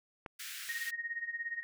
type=click; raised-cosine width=0.5 ms; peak=-27 dBFS; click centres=0.262 s
type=high-pass noise; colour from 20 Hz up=pink; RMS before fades=-44 dBFS; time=0.39-0.91 s; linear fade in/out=10 ms; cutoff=1500 Hz; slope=48 dB/octave
type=tone with tremolo; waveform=sine; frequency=1864.7 Hz; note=A#6; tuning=in tune; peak=-33 dBFS; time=0.69-1.63 s; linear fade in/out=0 ms; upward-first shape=sine; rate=17 Hz; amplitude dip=80%
effects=none